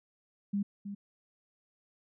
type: tone with echo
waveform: sine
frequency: 201.3 Hz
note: G3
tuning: 46 cents sharp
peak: -28 dBFS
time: 0.53-0.63 s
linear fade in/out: 10 ms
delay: 320 ms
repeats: 1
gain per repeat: -9 dB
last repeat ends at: 0.95 s
effects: none